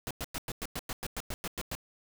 pink noise bursts, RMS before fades -36 dBFS, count 13, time 0.07-1.751 s, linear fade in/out 0 ms, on 37 ms, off 100 ms, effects none

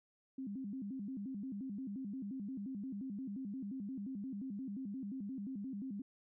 sine tone with vibrato, 231.1 Hz, A#3, 15 cents flat, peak -40 dBFS, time 0.38-6.02 s, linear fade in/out 5 ms, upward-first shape square, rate 5.7 Hz, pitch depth 240 cents each way, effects none

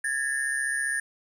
sine tone cluster, 1666 / 1801 / 9550 Hz, G#6 / A6 / D9, +5 / +40 / +28 cents, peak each -28 / -28 / -31 dBFS, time 0.04-1 s, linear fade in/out 5 ms, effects tanh soft clip ceiling -19 dBFS + 10-bit

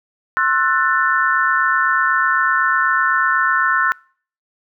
sine chord, F# half-diminished seventh, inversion second, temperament just, 1065.6 / 1332 / 1480 / 1776 Hz, C6 / E6 / F#6 / A6, +31 / +18 / 0 / +16 cents, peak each -20 / -19 / -18 / -20 dBFS, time 0.37-3.92 s, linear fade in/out 0 ms, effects noise-tail reverb RT60 0.5 s tail -26 dB re dry

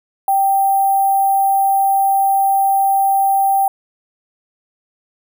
sine tone with sample-and-hold, 784 Hz, G5, in tune, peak -11 dBFS, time 0.28-3.68 s, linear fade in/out 2 ms, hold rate 11025 Hz, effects none

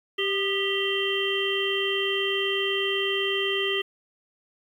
harmonic tone with a mistuned harmonic, 392 Hz, G4, in tune, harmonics 1 / 3 / 5 / 7 / 8, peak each -27 / -36 / -31 / -31 / -28 dBFS, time 0.18-3.82 s, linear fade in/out 10 ms, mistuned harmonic 3, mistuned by +64 cents, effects 9-bit

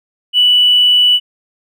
triangle tone with tanh clipping, 2961 Hz, F#7, 1 cent sharp, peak -6 dBFS, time 0.33-1.2 s, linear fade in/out 50 ms, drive 1 dB, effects none

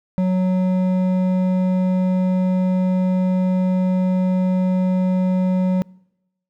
triangle tone with hard clipping, 184.7 Hz, F#3, 3 cents flat, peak -17 dBFS, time 0.18-5.82 s, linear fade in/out 0 ms, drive 12 dB, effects noise-tail reverb RT60 0.9 s tail -26 dB re dry

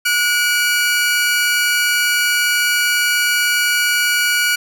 sawtooth tone pair together, 1453.5 / 2310 Hz, F#6 / D7, -31 / -29 cents, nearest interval minor sixth, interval 802 cents, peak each -12 / -15 dBFS, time 0.05-4.56 s, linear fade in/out 10 ms, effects none

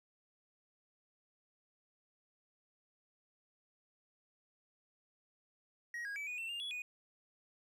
triangle tone with pitch steps, 1893 / 1639 / 2301 / 2468 / 2693 / 2805 / 3380 / 2476 Hz, A#6 / G#6 / D7 / D#7 / E7 / F7 / G#7 / D#7, +26 / -23 / -36 / -15 / +36 / +7 / +30 / -9 cents, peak -38 dBFS, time 5.94-6.82 s, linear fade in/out 2 ms, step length 110 ms, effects none

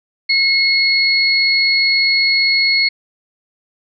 sine tone pair together, 2171 / 4342 Hz, C#7 / C#8, -37 / -37 cents, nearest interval octave, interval 1200 cents, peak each -14 dBFS, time 0.29-2.89 s, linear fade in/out 10 ms, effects none

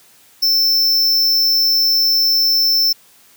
square tone, 5330 Hz, E8, 18 cents sharp, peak -12 dBFS, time 0.42-2.93 s, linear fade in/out 10 ms, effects white hiss -49 dBFS RMS until 3.36 s + high-pass 80 Hz 12 dB/octave

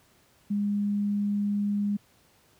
sine tone, 204.3 Hz, G#3, 28 cents flat, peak -24 dBFS, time 0.5-1.97 s, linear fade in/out 10 ms, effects pink hiss -62 dBFS RMS until 2.59 s + high-pass 60 Hz 12 dB/octave

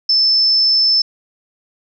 sine tone, 5274 Hz, E8, in tune, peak -10 dBFS, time 0.09-1.02 s, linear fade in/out 5 ms, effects none

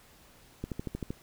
click train, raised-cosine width 3 ms, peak -21 dBFS, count 7, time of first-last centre 0.64-1.105 s, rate 12.9 Hz, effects pink hiss -58 dBFS RMS until 1.22 s

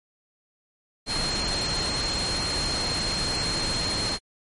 sine tone in noise, 4213 Hz, C8, 11 cents sharp, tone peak -27 dBFS, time 1.06-4.19 s, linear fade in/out 50 ms, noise pink, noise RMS -29 dBFS, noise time 1.06-4.19 s, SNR -1 dB, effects MP3 48 kbps

